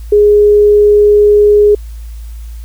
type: tone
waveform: sine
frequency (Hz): 415.3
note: G#4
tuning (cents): 0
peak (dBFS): -3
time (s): 0.12-1.75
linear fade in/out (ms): 5
effects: added 56 Hz sine -23 dBFS peak until 2.64 s + white hiss -45 dBFS RMS until 2.64 s